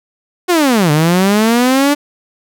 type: linear two-way sweep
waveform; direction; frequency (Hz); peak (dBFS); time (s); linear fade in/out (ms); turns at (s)
sawtooth; down then up; 370 to 145.3 to 293.8; -5; 0.48-1.95; 20; 0.91
effects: none